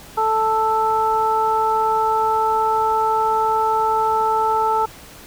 harmonic tone, 440 Hz, A4, in tune, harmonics 1 / 2 / 3, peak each -23 / -17 / -22 dBFS, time 0.17-4.86 s, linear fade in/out 10 ms, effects pink hiss -41 dBFS RMS until 5.26 s

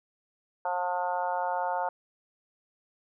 harmonic tone, 179 Hz, F3, 43 cents sharp, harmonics 3 / 4 / 5 / 6 / 7 / 8, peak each -35 / -32 / -30 / -42 / -42 / -40 dBFS, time 0.65-1.89 s, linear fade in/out 2 ms, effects none

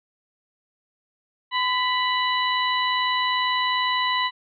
harmonic tone with a mistuned harmonic, 987.8 Hz, B5, in tune, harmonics 1 / 2 / 3 / 4, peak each -23 / -26 / -28 / -29 dBFS, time 1.51-4.31 s, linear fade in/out 50 ms, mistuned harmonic 1, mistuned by +40 cents, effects none

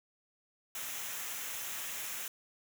white noise with comb filter, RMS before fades -40 dBFS, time 0.75-2.28 s, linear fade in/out 2 ms, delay 0.22 ms, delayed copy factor -0.55, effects none

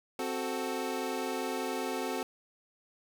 25% pulse chord, F# diminished, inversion second, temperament equal, 261.6 / 370 / 440 Hz, C4 / F#4 / A4, 0 / 0 / 0 cents, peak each -33 dBFS, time 0.19-2.23 s, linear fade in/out 2 ms, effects 10-bit

